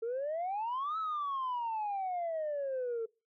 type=exponential two-way sweep; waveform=sine; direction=up then down; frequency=444.4 to 1318.5 to 444.4 Hz; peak=-31 dBFS; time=0.02-3.06 s; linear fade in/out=10 ms; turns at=0.98 s; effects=noise-tail reverb RT60 0.3 s tail -23 dB re dry + tanh soft clip ceiling -30 dBFS